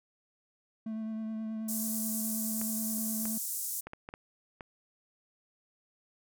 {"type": "tone with vibrato", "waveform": "triangle", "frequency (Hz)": 220, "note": "A3", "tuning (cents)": 0, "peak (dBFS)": -32, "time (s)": [0.86, 3.38], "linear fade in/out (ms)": 5, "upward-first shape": "triangle", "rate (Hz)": 9.4, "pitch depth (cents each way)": 20}
{"type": "band-pass noise", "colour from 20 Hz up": "white", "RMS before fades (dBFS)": -36, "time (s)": [1.68, 3.81], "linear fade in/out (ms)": 10, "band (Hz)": [6700, 16000], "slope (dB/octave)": 24}
{"type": "clicks", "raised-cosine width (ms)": 0.5, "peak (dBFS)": -27, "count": 7, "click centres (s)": [2.615, 3.255, 3.87, 3.934, 4.089, 4.139, 4.608]}
{"effects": []}